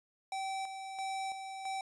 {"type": "tone with tremolo", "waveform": "square", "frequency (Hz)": 772, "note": "G5", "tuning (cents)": -27, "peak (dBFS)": -36, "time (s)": [0.32, 1.81], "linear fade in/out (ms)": 2, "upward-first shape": "square", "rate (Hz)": 1.5, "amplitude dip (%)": 50, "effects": ["resampled to 24000 Hz"]}